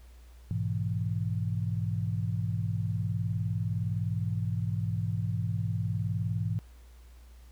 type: chord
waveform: sine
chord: E major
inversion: first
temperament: equal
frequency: 103.83 / 123.47 / 164.81 Hz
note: G#2 / B2 / E3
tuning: 0 / 0 / 0 cents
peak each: -30 / -34 / -34 dBFS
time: 0.51-6.59 s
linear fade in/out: 0 ms
effects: added 60 Hz sine -49 dBFS peak until 7.51 s + pink hiss -63 dBFS RMS until 7.51 s